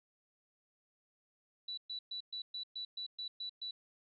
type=tone bursts; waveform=sine; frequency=3951 Hz; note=B7; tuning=in tune; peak=-39 dBFS; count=10; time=1.68-3.71 s; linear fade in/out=5 ms; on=95 ms; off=120 ms; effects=none